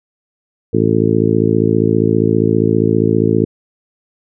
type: harmonic tone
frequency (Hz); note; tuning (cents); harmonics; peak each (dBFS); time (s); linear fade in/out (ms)
55; A1; 0; 2 / 3 / 4 / 5 / 6 / 7 / 8; -18 / -18 / -18 / -18 / -18 / -18 / -18; 0.73-3.45; 10
effects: none